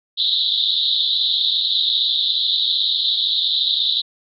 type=band-pass noise; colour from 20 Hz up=white; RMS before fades=-19 dBFS; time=0.17-4.02 s; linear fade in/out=20 ms; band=3500 to 4000 Hz; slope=96 dB/octave; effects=none